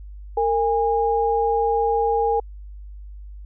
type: tone pair together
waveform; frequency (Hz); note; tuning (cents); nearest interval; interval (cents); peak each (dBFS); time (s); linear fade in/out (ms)
sine; 457.8 / 816.6; A#4 / G#5; -31 / -29; minor seventh; 1002; -20; 0.37-2.4; 5
effects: added 50 Hz sine -35 dBFS peak until 3.45 s